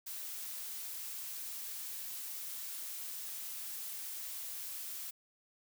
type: noise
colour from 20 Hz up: blue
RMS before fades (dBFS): -43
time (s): 0.06-5.11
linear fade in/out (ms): 10
effects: none